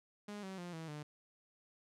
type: tone with pitch steps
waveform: sawtooth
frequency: 206.6 / 190.55 / 175.75 / 162.1 / 149.5 Hz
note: G#3 / G3 / F3 / E3 / D3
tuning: -9 / -49 / +11 / -29 / +31 cents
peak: -40 dBFS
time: 0.28-1.03 s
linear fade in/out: 5 ms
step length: 150 ms
effects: low-pass 9000 Hz 12 dB/octave